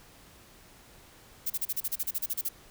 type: noise bursts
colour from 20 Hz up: violet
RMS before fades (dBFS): -30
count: 14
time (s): 1.46-2.49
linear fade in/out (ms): 10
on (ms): 42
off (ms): 34
effects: pink hiss -55 dBFS RMS until 2.7 s